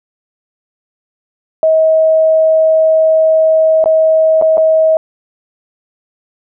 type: tone with dropouts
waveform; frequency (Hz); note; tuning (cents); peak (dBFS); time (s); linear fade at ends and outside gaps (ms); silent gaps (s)
sine; 637; D#5; +41; -6; 1.63-4.97; 1; 3.841-3.858 / 4.414-4.422 / 4.572-4.579
effects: none